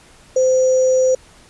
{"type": "tone with sample-and-hold", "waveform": "sine", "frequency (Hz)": 516, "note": "C5", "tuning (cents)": -24, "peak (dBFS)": -11, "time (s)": [0.36, 1.15], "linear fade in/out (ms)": 5, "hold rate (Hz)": 6300, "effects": ["pink hiss -47 dBFS RMS until 1.49 s", "resampled to 24000 Hz"]}